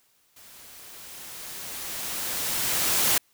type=noise with level ramp; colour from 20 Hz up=white; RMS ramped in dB=-50 to -21 dBFS; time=0.36-3.18 s; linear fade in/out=5 ms; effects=white hiss -65 dBFS RMS until 3.33 s